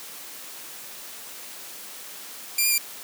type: tone with pitch steps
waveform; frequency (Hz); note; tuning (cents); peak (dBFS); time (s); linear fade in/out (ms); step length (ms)
5% pulse; 2389 / 2416 / 2375; D7 / D7 / D7; +29 / +48 / +19; -10; 2.58-2.781; 5; 67
effects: white hiss -40 dBFS RMS until 3.03 s + high-pass 200 Hz 12 dB/octave